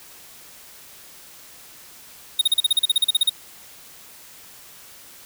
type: tone bursts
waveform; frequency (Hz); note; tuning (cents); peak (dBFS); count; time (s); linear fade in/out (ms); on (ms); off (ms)
square; 3729; A#7; 0; -14; 15; 2.39-3.296; 5; 24; 39
effects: white hiss -45 dBFS RMS until 5.25 s